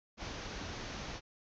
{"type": "low-pass noise", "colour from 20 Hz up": "pink", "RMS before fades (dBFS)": -43, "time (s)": [0.17, 1.21], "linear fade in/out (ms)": 50, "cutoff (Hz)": 6500, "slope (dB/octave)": 96, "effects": []}